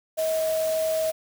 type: tone in noise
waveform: sine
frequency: 637 Hz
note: D#5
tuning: 41 cents sharp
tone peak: -22 dBFS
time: 0.17-1.12 s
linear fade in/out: 20 ms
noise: white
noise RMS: -36 dBFS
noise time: 0.17-1.12 s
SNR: +11 dB
effects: none